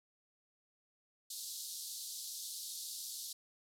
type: band-pass noise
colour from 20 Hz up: pink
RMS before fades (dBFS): -45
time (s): 1.3-3.33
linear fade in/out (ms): 5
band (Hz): 3800 to 14000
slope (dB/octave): 48
effects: none